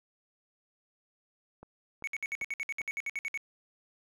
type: click train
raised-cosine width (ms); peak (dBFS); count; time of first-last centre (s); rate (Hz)
1; -34; 4; 1.63-2.811; 2.54
type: tone bursts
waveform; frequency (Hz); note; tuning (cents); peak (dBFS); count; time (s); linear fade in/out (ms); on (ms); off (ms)
triangle; 2224; C#7; +5; -30; 15; 2.04-3.375; 0; 33; 60
effects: none